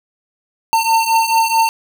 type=beating tone pair; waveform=square; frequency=900 / 904.6 Hz; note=A5 / A5; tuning=+39 / +48 cents; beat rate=4.6 Hz; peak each=-18 / -14 dBFS; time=0.73-1.69 s; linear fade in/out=0 ms; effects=none